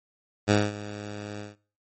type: tone with ADSR envelope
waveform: 10% pulse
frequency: 103.83 Hz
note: G#2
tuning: in tune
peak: -9 dBFS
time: 0.47-1.56 s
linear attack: 35 ms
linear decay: 210 ms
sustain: -18 dB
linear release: 160 ms
effects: noise-tail reverb RT60 0.4 s tail -20 dB re dry + MP3 32 kbps